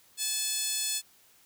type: tone with high-pass filter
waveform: 15% pulse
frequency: 864 Hz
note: A5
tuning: 32 cents flat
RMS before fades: -31 dBFS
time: 0.17-1.02 s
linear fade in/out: 50 ms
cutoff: 5600 Hz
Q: 2.4
effects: white hiss -61 dBFS RMS until 1.45 s